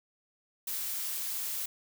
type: noise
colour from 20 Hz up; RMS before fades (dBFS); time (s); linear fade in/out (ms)
blue; -35; 0.67-1.66; 5
effects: none